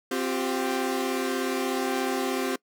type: chord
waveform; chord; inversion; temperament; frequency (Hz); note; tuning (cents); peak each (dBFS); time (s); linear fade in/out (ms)
sawtooth; C suspended fourth; none; equal with one note detuned; 261.6 / 355.3 / 392; C4 / F4 / G4; 0 / +30 / 0; -25 / -28 / -26; 0.11-2.56; 5
effects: noise-tail reverb RT60 0.1 s tail -23 dB re dry